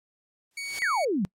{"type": "noise with exponential growth", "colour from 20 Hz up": "white", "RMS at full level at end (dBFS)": -34, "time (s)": [0.51, 0.79], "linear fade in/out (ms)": 2, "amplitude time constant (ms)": 59}
{"type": "tone", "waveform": "sawtooth", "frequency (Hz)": 2240, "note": "C#7", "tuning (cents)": 18, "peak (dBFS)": -29, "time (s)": [0.57, 1.05], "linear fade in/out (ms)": 5}
{"type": "exponential sweep", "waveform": "sine", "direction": "down", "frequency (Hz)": [2093, 170], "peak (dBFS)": -23, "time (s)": [0.82, 1.25], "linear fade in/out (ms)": 0}
{"effects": ["noise-tail reverb RT60 0.1 s tail -25 dB re dry", "low-pass 11000 Hz 12 dB/octave"]}